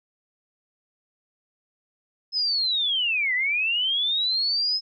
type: linear two-way sweep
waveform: sine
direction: down then up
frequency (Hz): 5170 to 1943 to 5170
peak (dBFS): -21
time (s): 2.32-4.81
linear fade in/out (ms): 50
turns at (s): 3.34
effects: none